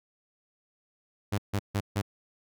sawtooth tone bursts, 101.1 Hz, G#2, 46 cents flat, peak -22 dBFS, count 4, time 1.32-2.018 s, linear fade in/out 10 ms, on 62 ms, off 150 ms, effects none

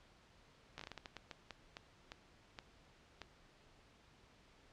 slowing click train, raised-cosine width 0.2 ms, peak -29 dBFS, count 15, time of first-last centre 0.78-3.217 s, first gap 14 ms, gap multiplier 1.34, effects pink hiss -66 dBFS RMS until 4.72 s + low-pass 5000 Hz 12 dB/octave

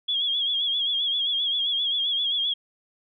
sine tone with vibrato, 3322 Hz, G#7, in tune, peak -22 dBFS, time 0.08-2.54 s, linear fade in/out 10 ms, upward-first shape sine, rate 7.6 Hz, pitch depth 65 cents each way, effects none

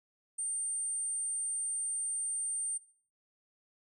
sine tone, 8830 Hz, C#9, 8 cents flat, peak -33 dBFS, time 0.38-2.78 s, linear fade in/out 10 ms, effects noise-tail reverb RT60 0.5 s tail -19 dB re dry

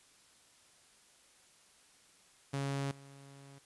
sawtooth tone with level steps, 138.59 Hz, C#3, in tune, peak -30 / -49 dBFS, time 2.53-3.59 s, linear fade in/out 10 ms, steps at 2.91 s, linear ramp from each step 2 ms, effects white hiss -64 dBFS RMS until 3.65 s + resampled to 24000 Hz

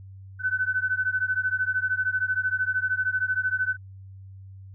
sine beating tone pair, 1505 / 1518 Hz, F#6 / F#6, +29 / +44 cents, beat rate 13 Hz, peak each -26 dBFS, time 0.39-3.77 s, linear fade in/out 50 ms, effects added 96 Hz sine -41 dBFS peak until 4.74 s

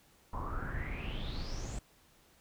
brown noise with low-pass filter sweep, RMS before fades -38 dBFS, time 0.33-1.79 s, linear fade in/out 5 ms, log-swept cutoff 950 to 7800 Hz, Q 9, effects pink hiss -65 dBFS RMS until 2.4 s

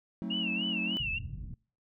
triangle chord, F# diminished seventh, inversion none, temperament just, 185 / 222 / 266.4 / 319.7 Hz, F#3 / A3 / C4 / Eb4, 0 / +16 / +31 / +47 cents, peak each -35 / -35 / -40 / -40 dBFS, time 0.22-0.97 s, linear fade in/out 0 ms
sine tone with vibrato, 2794 Hz, F7, in tune, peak -31 dBFS, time 0.3-1.19 s, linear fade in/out 10 ms, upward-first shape sine, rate 3.4 Hz, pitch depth 120 cents each way
white low-pass noise, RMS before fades -40 dBFS, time 1-1.54 s, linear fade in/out 2 ms, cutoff 140 Hz, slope 24 dB/octave
effects noise-tail reverb RT60 0.4 s tail -24 dB re dry

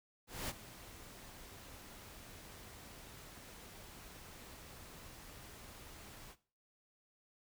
pink noise with ADSR envelope, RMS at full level -39 dBFS, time 0.27-6.36 s, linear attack 220 ms, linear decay 32 ms, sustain -15 dB, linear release 55 ms, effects noise-tail reverb RT60 0.4 s tail -17 dB re dry

